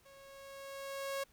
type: tone with level ramp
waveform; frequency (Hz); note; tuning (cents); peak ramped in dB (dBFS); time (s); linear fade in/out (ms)
sawtooth; 549; C#5; -17; -53 to -31; 0.05-1.24; 10
effects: pink hiss -68 dBFS RMS until 1.32 s